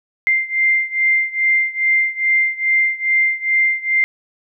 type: beating tone pair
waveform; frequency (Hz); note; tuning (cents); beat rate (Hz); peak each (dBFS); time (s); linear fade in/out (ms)
sine; 2093 / 2095.4; C7 / C7; 0 / +2; 2.4; -16 / -18; 0.27-4.04; 0
effects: none